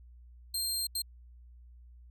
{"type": "tone bursts at uneven times", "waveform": "20% pulse", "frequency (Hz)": 4186, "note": "C8", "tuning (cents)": 0, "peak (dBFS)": -25, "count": 2, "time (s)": [[0.54, 0.87], [0.95, 1.02]], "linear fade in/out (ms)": 5, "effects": ["added 60 Hz sine -51 dBFS peak until 2.1 s"]}